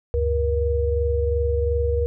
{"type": "tone cluster", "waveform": "sine", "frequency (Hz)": [72.6, 95.4, 475.8], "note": ["D2", "G2", "A#4"], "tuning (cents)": [-19, -47, 35], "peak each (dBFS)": [-21, -30, -22], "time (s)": [0.14, 2.06], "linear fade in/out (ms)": 0, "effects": []}